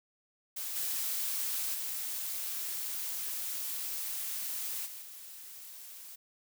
blue noise with level steps, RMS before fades -38 / -34 / -37 / -45 / -48 dBFS, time 0.56-6.16 s, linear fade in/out 10 ms, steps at 0.75 / 1.73 / 4.85 / 5.01 s, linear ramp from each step 20 ms, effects none

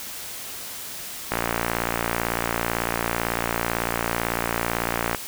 click train, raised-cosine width 0.5 ms, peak -7 dBFS, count 223, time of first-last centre 1.32-5.148 s, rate 58 Hz, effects white hiss -35 dBFS RMS until 5.27 s

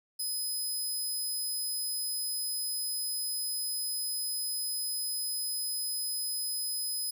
15% pulse tone, 5040 Hz, D#8, 21 cents sharp, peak -26 dBFS, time 0.19-7.11 s, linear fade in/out 10 ms, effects none

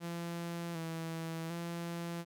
sawtooth tone with pitch steps, 170.3 / 163.7 / 170.2 Hz, F3 / E3 / F3, -43 / -12 / -44 cents, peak -34 dBFS, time 0-2.25 s, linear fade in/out 50 ms, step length 750 ms, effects none

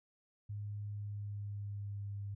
sine tone with pitch glide, 103.3 to 100.77 Hz, G#2 to G2, -9 to +48 cents, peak -39 dBFS, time 0.49-2.35 s, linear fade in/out 10 ms, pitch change -43 cents, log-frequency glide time 0.86-2.17 s, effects none

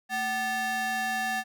square ring-modulated tone, 491.2 Hz, B4, 9 cents flat, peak -25 dBFS, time 0.09-1.44 s, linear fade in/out 50 ms, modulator 1250 Hz, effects none

